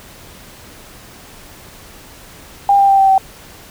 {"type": "tone with pitch steps", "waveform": "sine", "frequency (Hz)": [800, 792.2, 784.4, 776.8, 769.2], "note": ["G5", "G5", "G5", "G5", "G5"], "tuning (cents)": [35, 18, 1, -16, -33], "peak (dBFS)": -7, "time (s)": [2.69, 3.18], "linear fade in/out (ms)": 2, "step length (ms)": 98, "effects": ["pink hiss -39 dBFS RMS until 3.7 s"]}